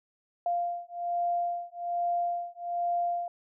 sine beating tone pair, 696 / 697.2 Hz, F5 / F5, -6 / -3 cents, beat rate 1.2 Hz, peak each -31 dBFS, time 0.46-3.28 s, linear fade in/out 2 ms, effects none

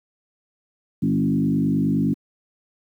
sine tone with frequency modulation, 220 Hz, A3, in tune, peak -17 dBFS, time 1.02-2.14 s, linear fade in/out 10 ms, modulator 49.5 Hz, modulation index 1.6, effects high-pass 80 Hz 12 dB/octave + 9-bit

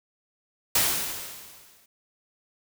white noise with exponential decay, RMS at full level -20 dBFS, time 0.75-1.86 s, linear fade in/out 5 ms, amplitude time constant 240 ms, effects none

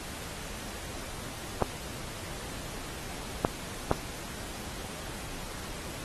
clicks, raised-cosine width 1 ms, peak -9 dBFS, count 3, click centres 1.623 / 3.449 / 3.914 s, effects pink hiss -41 dBFS RMS until 6.04 s + AAC 32 kbps

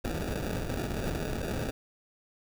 pink noise with sample-and-hold, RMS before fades -33 dBFS, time 0.04-1.71 s, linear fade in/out 10 ms, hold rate 1050 Hz, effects none

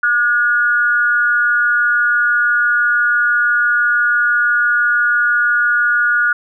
sine tone with amplitude modulation, 1443 Hz, F#6, 44 cents flat, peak -8 dBFS, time 0.03-6.33 s, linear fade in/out 5 ms, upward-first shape sine, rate 246 Hz, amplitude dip 65%, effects none

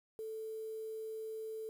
sine tone with quantisation, 440 Hz, A4, in tune, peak -40 dBFS, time 0.19-1.69 s, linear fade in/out 0 ms, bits 10, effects none

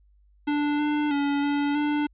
square tone with pitch steps, 293.5 / 297.2 / 284.3 / 287.4 / 295.4 Hz, D4 / D4 / C#4 / D4 / D4, -1 / +21 / +44 / -37 / +10 cents, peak -23 dBFS, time 0.47-2.07 s, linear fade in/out 10 ms, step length 320 ms, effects added 50 Hz sine -56 dBFS peak until 2.13 s + resampled to 8000 Hz

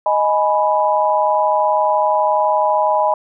sine chord, G# minor, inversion second, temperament equal with one note detuned, 622.3 / 835.9 / 987.8 Hz, D#5 / G#5 / B5, 0 / +11 / 0 cents, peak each -17 dBFS, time 0.06-3.14 s, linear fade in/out 2 ms, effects none

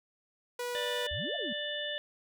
sawtooth tone, 487.9 Hz, B4, 21 cents flat, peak -30 dBFS, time 0.59-1.07 s, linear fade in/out 5 ms
harmonic tone, 590 Hz, D5, 8 cents sharp, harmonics 1 / 3 / 5 / 6, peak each -39 / -39 / -39 / -39 dBFS, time 0.75-1.98 s, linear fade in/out 0 ms
sine exponential two-way sweep, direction up then down, 61.74 to 714 to 196.9 Hz, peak -37 dBFS, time 1.11-1.53 s, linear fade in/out 5 ms, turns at 1.35 s
effects none

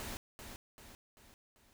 pink noise with echo, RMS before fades -43 dBFS, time 0-0.17 s, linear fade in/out 0 ms, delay 390 ms, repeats 4, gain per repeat -6 dB, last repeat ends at 1.73 s, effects none

